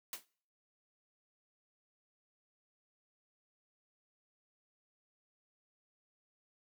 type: noise with exponential decay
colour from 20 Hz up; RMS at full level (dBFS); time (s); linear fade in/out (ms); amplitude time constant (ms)
white; -38; 0.13-0.25; 1; 26
effects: noise-tail reverb RT60 0.5 s tail -23 dB re dry + high-pass 200 Hz 12 dB/octave